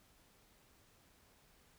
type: silence
effects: pink hiss -68 dBFS RMS until 1.78 s